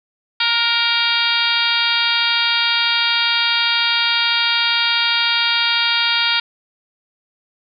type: harmonic tone with a mistuned harmonic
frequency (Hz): 466.2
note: A#4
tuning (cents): 0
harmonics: 2 / 3 / 4 / 5 / 6 / 7 / 8 / 9 / 10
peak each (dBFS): -26 / -22 / -27 / -22 / -24 / -22 / -21 / -27 / -24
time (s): 0.4-6.4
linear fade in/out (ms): 5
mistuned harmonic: 3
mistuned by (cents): +21
effects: none